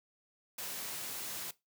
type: high-pass noise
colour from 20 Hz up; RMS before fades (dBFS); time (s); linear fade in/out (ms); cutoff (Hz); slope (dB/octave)
white; -41; 0.58-1.51; 5; 100; 24
effects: noise-tail reverb RT60 0.2 s tail -19 dB re dry